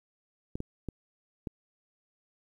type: clicks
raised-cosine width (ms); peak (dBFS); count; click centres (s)
3; -22; 4; 0.555 / 0.604 / 0.887 / 1.472
effects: 10-bit